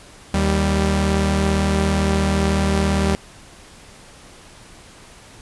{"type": "tone pair together", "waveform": "sawtooth", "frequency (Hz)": [77.78, 195.99], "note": ["D#2", "G3"], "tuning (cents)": [0, 0], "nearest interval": "octave + major third", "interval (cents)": 1600, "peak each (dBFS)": -15, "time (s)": [0.34, 3.15], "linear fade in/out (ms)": 0, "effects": ["pink hiss -44 dBFS RMS until 5.41 s", "resampled to 24000 Hz"]}